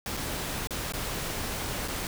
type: noise with dropouts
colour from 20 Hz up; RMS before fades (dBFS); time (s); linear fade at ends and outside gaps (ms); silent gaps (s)
pink; -33; 0.06-2.07; 1; 0.168-0.172 / 0.672-0.707 / 0.922-0.936 / 1.878-1.882
effects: none